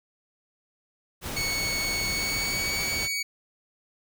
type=noise; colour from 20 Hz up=pink; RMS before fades=-34 dBFS; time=1.21-3.09 s; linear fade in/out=50 ms
type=tone with pitch glide; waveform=20% pulse; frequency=2220 to 2251 Hz; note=C#7 to C#7; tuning=+2 to +26 cents; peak=-22 dBFS; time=1.36-3.23 s; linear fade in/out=10 ms; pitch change=+24 cents; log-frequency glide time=2.09-2.62 s
effects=none